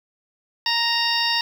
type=harmonic tone with a mistuned harmonic; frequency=932.3 Hz; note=A#5; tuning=in tune; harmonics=1 / 2 / 3 / 4 / 5 / 6; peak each=-26 / -26 / -26 / -26 / -26 / -26 dBFS; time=0.66-1.41 s; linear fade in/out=2 ms; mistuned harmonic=6; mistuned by=-68 cents; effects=7-bit